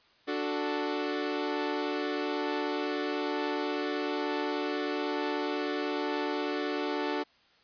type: chord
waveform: sawtooth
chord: D major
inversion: none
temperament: equal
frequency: 293.7 / 370 / 440 Hz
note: D4 / F#4 / A4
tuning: 0 / 0 / 0 cents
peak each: -29 / -31 / -31 dBFS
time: 0.27-7.24 s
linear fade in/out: 20 ms
effects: white hiss -63 dBFS RMS until 7.63 s + resampled to 11025 Hz